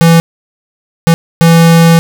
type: tone bursts at uneven times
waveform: square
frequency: 166.4 Hz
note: E3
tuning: 17 cents sharp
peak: -3 dBFS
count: 3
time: 0.01-0.2 / 1.07-1.14 / 1.41-1.99 s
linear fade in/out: 0 ms
effects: none